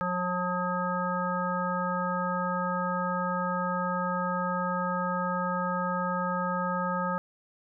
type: harmonic tone with a mistuned harmonic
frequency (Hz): 180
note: F#3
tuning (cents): -47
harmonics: 1 / 3 / 5 / 7 / 9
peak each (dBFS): -32 / -34 / -34 / -31 / -38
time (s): 0.01-7.18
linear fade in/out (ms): 0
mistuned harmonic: 5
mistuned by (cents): -18
effects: none